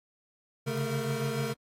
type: tone cluster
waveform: square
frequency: 135.5 / 142.2 / 219.9 / 459.9 Hz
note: C#3 / C#3 / A3 / A#4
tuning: -39 / +45 / -1 / -23 cents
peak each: -34 / -37 / -37 / -35 dBFS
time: 0.66-1.54 s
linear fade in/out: 20 ms
effects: AAC 48 kbps